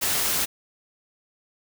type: noise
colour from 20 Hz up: white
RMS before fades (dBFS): -24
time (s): 0.01-0.46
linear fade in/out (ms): 20
effects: none